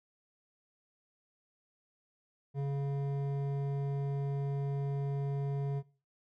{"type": "tone with hard clipping", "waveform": "sine", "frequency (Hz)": 139.8, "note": "C#3", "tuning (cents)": 15, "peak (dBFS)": -33, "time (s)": [2.54, 5.83], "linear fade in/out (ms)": 50, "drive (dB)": 10, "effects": ["noise-tail reverb RT60 0.4 s tail -21 dB re dry"]}